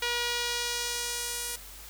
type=tone with band-pass filter sweep; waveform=sawtooth; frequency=479.7 Hz; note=A#4; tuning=50 cents sharp; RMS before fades=-32 dBFS; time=0.02-1.56 s; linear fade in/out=5 ms; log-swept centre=3200 to 10000 Hz; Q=0.96; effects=added 50 Hz sine -49 dBFS peak until 1.89 s + white hiss -47 dBFS RMS until 1.89 s